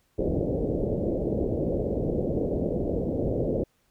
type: low-pass noise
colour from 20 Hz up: white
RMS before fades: -27 dBFS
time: 0.18-3.64 s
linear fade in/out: 10 ms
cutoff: 570 Hz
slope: 48 dB/octave
effects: pink hiss -69 dBFS RMS until 3.9 s